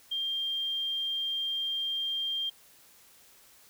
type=tone; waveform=sine; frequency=3190 Hz; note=G7; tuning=30 cents sharp; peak=-29 dBFS; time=0.11-2.5 s; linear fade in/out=10 ms; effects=white hiss -58 dBFS RMS until 3.69 s